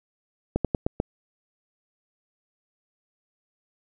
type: slowing click train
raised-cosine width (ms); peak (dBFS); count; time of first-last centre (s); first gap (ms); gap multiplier
2; -9; 5; 0.56-1.001; 87; 1.16
effects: none